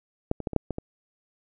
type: clicks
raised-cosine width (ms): 2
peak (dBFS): -10 / -20 / -14 / -20 / -7 / -16 / -18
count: 7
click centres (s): 0.314 / 0.403 / 0.472 / 0.533 / 0.563 / 0.707 / 0.784
effects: none